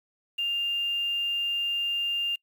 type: tone with quantisation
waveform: sine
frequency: 2800 Hz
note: F7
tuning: 4 cents sharp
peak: -25 dBFS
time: 0.38-2.36 s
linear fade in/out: 10 ms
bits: 8
effects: noise-tail reverb RT60 0.1 s tail -26 dB re dry